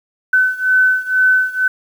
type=beating tone pair; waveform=sine; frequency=1513 / 1515.1 Hz; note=F#6 / F#6; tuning=+38 / +41 cents; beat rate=2.1 Hz; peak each=-13 / -15 dBFS; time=0.33-1.68 s; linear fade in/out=5 ms; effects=7-bit